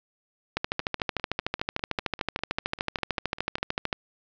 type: two click trains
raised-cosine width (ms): 0.3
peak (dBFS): -10 / -24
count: 46 / 15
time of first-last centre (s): 0.57-3.928 / 0.8-3.583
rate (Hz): 13.4 / 5.03
effects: resampled to 16000 Hz + 8-bit